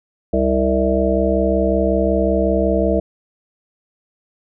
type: harmonic tone with a mistuned harmonic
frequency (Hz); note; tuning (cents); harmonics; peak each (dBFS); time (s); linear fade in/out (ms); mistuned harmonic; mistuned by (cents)
65.41; C2; 0; 1 / 3 / 5 / 7 / 9 / 10; -21 / -21 / -21 / -21 / -21 / -21; 0.33-3; 5; 1; +32
effects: none